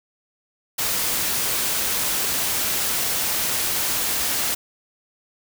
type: noise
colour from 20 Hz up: white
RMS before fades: -23 dBFS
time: 0.78-4.55 s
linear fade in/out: 10 ms
effects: none